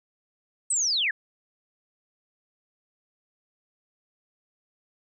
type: linear sweep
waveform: sine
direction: down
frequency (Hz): 8372 to 1600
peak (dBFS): -22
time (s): 0.7-1.11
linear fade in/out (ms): 5
effects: none